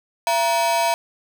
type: ring-modulated tone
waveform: 45% pulse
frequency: 810 Hz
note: G#5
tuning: 43 cents flat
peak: -14 dBFS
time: 0.27-0.94 s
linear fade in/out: 0 ms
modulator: 135 Hz
effects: none